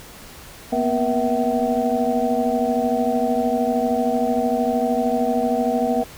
sine tone cluster, 237.2 / 250.3 / 478.3 / 657 / 758 Hz, A#3 / B3 / A#4 / E5 / F#5, +30 / +23 / +44 / -6 / +42 cents, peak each -24 dBFS, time 0.72-6.04 s, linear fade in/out 10 ms, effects pink hiss -41 dBFS RMS until 6.17 s

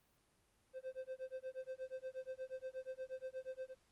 triangle tone with tremolo, 520 Hz, C5, 11 cents flat, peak -39 dBFS, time 0.73-3.75 s, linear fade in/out 50 ms, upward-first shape sine, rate 8.4 Hz, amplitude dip 100%, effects pink hiss -75 dBFS RMS until 3.91 s + Opus 32 kbps

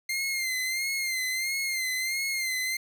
sawtooth tone with vibrato, 2100 Hz, C7, 6 cents sharp, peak -24 dBFS, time 0.09-2.77 s, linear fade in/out 5 ms, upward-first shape sine, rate 1.5 Hz, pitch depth 59 cents each way, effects none

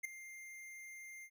square tone with ADSR envelope, 2104 Hz, C7, 9 cents sharp, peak -35 dBFS, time 0.03-1.3 s, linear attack 18 ms, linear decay 7 ms, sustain -15 dB, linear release 63 ms, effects none

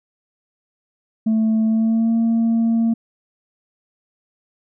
sine tone with pitch glide, 220.6 to 228.5 Hz, A3 to A#3, +5 to -34 cents, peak -12 dBFS, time 1.26-2.94 s, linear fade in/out 10 ms, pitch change +61 cents, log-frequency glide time 1.65-2.14 s, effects tanh soft clip ceiling -13 dBFS

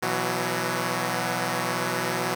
5% pulse chord, B suspended fourth, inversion none, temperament equal with one note detuned, 123.47 / 167.21 / 185 Hz, B2 / E3 / F#3, 0 / +25 / 0 cents, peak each -18 dBFS, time 0.02-2.35 s, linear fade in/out 10 ms, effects none

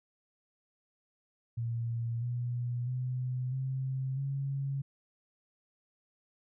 sine tone with pitch steps, 116.54 / 121.49 / 126.65 / 132.03 / 137.63 Hz, A#2 / B2 / B2 / C3 / C#3, 0 / -28 / +44 / +16 / -12 cents, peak -31 dBFS, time 1.57-4.82 s, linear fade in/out 10 ms, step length 650 ms, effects none

